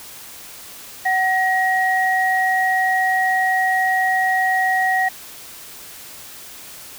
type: tone pair together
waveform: sine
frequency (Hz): 750 / 1896.4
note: F#5 / A#6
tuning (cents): +23 / +29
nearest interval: octave + major third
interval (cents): 1606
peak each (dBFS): -18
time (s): 1.05-5.09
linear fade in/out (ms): 10
effects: white hiss -38 dBFS RMS until 6.98 s